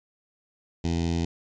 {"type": "tone with notch filter", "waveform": "15% pulse", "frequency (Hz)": 84.2, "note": "E2", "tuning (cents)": 37, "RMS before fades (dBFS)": -26, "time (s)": [0.84, 1.25], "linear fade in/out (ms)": 5, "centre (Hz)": 1300, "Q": 0.64, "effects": ["resampled to 16000 Hz"]}